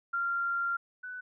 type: tone pair in turn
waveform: sine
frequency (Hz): 1386 / 1494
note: F6 / F#6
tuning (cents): -14 / +16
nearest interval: minor second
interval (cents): 130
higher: second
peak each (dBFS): -28 / -38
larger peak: first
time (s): 0.13-0.77 / 1.03-1.21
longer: first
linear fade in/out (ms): 10
effects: none